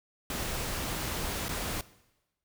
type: noise with dropouts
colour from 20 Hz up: pink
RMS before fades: -34 dBFS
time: 0.3-1.81 s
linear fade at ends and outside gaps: 2 ms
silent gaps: 1.484-1.491 s
effects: noise-tail reverb RT60 1.0 s tail -19 dB re dry